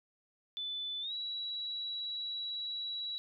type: tone with pitch glide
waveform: sine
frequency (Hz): 3500 to 3906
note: A7 to B7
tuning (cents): -10 to -20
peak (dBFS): -36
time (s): 0.57-3.18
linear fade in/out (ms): 0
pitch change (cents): +190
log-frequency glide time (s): 1.01-1.13
effects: none